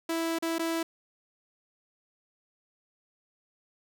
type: tone with dropouts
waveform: sawtooth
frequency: 329.6 Hz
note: E4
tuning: in tune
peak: -24 dBFS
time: 0.09-0.83 s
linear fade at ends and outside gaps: 5 ms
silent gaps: 0.387-0.424 / 0.584-0.593 s
effects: none